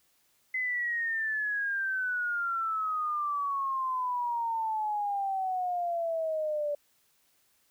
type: exponential sweep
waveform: sine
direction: down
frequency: 2045 to 580 Hz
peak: -28 dBFS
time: 0.54-6.75 s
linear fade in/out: 5 ms
effects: white hiss -69 dBFS RMS until 7.7 s